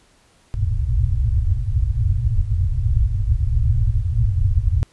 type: low-pass noise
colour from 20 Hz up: white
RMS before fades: -18 dBFS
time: 0.54-4.83 s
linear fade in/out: 0 ms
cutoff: 120 Hz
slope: 96 dB/octave
effects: pink hiss -56 dBFS RMS until 4.92 s + resampled to 24000 Hz